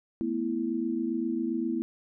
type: chord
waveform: sine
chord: A suspended second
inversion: none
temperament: just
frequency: 220 / 247.5 / 330 Hz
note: A3 / B3 / E4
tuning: 0 / +4 / +2 cents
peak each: -34 / -31 / -30 dBFS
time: 0.21-1.82 s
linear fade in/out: 0 ms
effects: none